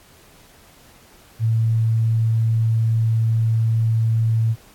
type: tone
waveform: sine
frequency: 112.8 Hz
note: A2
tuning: 44 cents sharp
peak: -15 dBFS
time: 1.39-4.56 s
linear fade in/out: 50 ms
effects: pink hiss -50 dBFS RMS until 4.74 s + AAC 64 kbps